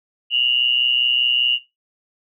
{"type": "tone pair together", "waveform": "sine", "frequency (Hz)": [2794, 2919], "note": ["F7", "F#7"], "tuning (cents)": [0, -24], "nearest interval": "minor second", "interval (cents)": 76, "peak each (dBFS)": -18, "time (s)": [0.3, 1.59], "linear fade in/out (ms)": 50, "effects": ["noise-tail reverb RT60 0.2 s tail -17 dB re dry"]}